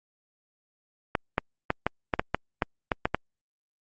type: clicks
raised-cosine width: 0.5 ms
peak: -8 dBFS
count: 11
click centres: 1.152 / 1.381 / 1.704 / 1.866 / 2.138 / 2.195 / 2.346 / 2.622 / 2.918 / 3.055 / 3.146 s
effects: Opus 48 kbps